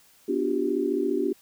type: chord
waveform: sine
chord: G dominant seventh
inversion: first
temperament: equal with one note detuned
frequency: 246.9 / 293.7 / 357.4 / 392 Hz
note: B3 / D4 / F4 / G4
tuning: 0 / 0 / +40 / 0 cents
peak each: -31 / -28 / -28 / -27 dBFS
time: 0.28-1.33 s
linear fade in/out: 10 ms
effects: white hiss -58 dBFS RMS until 1.41 s